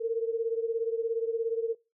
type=beating tone pair; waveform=sine; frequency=452.1 / 469.1 Hz; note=A4 / A#4; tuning=+47 / +11 cents; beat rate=17 Hz; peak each=-28 / -32 dBFS; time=0-1.75 s; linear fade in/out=20 ms; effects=noise-tail reverb RT60 0.3 s tail -23 dB re dry